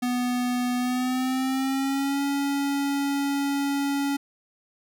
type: tone with pitch glide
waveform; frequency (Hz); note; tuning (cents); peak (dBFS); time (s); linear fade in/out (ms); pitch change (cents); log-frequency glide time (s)
square; 246.9 to 280.4; B3 to C#4; 0 to +20; -24; 0.02-4.17; 10; +220; 0.77-2.22
effects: none